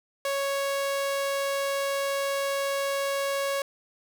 sawtooth tone, 554.4 Hz, C#5, in tune, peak -22 dBFS, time 0.25-3.62 s, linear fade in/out 2 ms, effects none

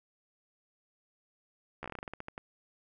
slowing click train, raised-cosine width 0.5 ms, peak -25 dBFS, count 14, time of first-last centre 1.83-2.379 s, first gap 13 ms, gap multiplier 1.18, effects none

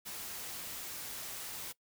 white noise, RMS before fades -43 dBFS, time 0.05-1.73 s, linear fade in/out 20 ms, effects noise-tail reverb RT60 0.1 s tail -21 dB re dry

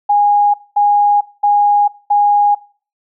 sine tone bursts, 822 Hz, G#5, 18 cents flat, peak -8 dBFS, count 4, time 0.09-2.55 s, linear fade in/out 10 ms, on 450 ms, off 220 ms, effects noise-tail reverb RT60 0.4 s tail -21 dB re dry

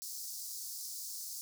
pink high-pass noise, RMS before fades -43 dBFS, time 0.02-1.41 s, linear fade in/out 0 ms, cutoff 4700 Hz, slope 48 dB/octave, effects none

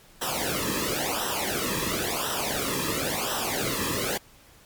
pink noise with flanger, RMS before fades -28 dBFS, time 0.21-4.18 s, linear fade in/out 10 ms, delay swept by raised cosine 0.44 to 1.39 ms, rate 0.96 Hz, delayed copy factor -0.9, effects pink hiss -54 dBFS RMS until 4.65 s + MP3 96 kbps

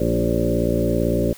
harmonic tone with a mistuned harmonic, 58 Hz, A#1, 8 cents flat, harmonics 1 / 2 / 3 / 4 / 5 / 6 / 7 / 9 / 10, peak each -26 / -26 / -26 / -26 / -26 / -26 / -26 / -26 / -26 dBFS, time 0-1.33 s, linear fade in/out 5 ms, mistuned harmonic 4, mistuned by -22 cents, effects white hiss -44 dBFS RMS until 1.37 s

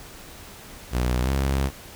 sawtooth tone with pitch glide, 61.74 to 67.72 Hz, B1 to C#2, 0 to -40 cents, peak -17 dBFS, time 0.91-1.71 s, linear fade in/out 50 ms, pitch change +160 cents, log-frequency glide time 1.22-1.3 s, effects pink hiss -43 dBFS RMS until 1.95 s

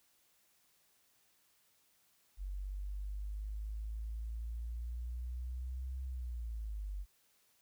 sine exponential two-way sweep, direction up then down, 46.95 to 65.3 to 46.95 Hz, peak -38 dBFS, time 2.37-7.06 s, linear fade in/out 50 ms, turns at 6.04 s, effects white hiss -72 dBFS RMS until 7.61 s

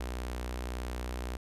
sawtooth tone with notch filter, 61.74 Hz, B1, in tune, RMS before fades -37 dBFS, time 0-1.37 s, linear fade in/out 5 ms, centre 140 Hz, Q 0.86, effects resampled to 32000 Hz

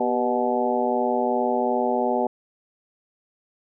harmonic tone with a mistuned harmonic, 122.7 Hz, B2, 11 cents flat, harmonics 2 / 3 / 4 / 5 / 6 / 7, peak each -27 / -27 / -27 / -27 / -27 / -27 dBFS, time 0-2.27 s, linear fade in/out 5 ms, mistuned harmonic 3, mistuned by +79 cents, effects none

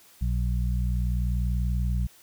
harmonic tone, 60.4 Hz, B1, 38 cents flat, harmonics 1 / 2 / 3, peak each -24 / -30 / -34 dBFS, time 0.21-2.07 s, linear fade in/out 10 ms, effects white hiss -55 dBFS RMS until 2.22 s

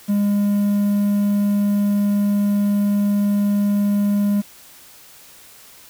triangle tone with quantisation, 203.7 Hz, G#3, 33 cents flat, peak -13 dBFS, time 0.08-4.42 s, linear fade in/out 20 ms, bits 7, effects white hiss -45 dBFS RMS until 5.89 s

